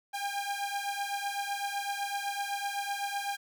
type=beating tone pair; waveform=sawtooth; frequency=800 / 807.9 Hz; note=G5 / G#5; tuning=+35 / -48 cents; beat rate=7.9 Hz; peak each=-31 / -32 dBFS; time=0.13-3.37 s; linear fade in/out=20 ms; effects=none